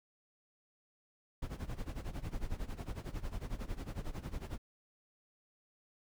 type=noise with tremolo; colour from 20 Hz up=brown; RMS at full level=-37 dBFS; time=1.42-4.58 s; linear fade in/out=5 ms; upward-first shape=sine; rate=11 Hz; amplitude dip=85%; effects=none